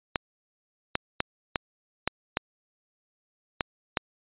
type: clicks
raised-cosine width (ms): 0.3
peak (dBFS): -8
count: 8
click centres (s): 0.158 / 0.954 / 1.204 / 1.558 / 2.076 / 2.371 / 3.608 / 3.972
effects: resampled to 8000 Hz